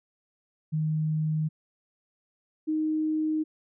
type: tone pair in turn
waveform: sine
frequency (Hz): 155.56 / 311.1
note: D#3 / D#4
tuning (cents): 0 / 0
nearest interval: octave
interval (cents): 1200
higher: second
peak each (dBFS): -24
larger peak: neither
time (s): 0.72-1.49 / 2.67-3.44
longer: neither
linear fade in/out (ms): 20
effects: none